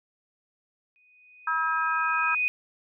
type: tone with exponential growth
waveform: sine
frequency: 2489 Hz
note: D#7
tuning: in tune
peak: -21 dBFS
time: 0.96-2.48 s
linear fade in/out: 0 ms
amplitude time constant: 330 ms
type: harmonic tone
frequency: 322.1 Hz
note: E4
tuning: 40 cents flat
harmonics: 3 / 4 / 5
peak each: -31 / -26 / -28 dBFS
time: 1.47-2.35 s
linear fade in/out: 5 ms
effects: none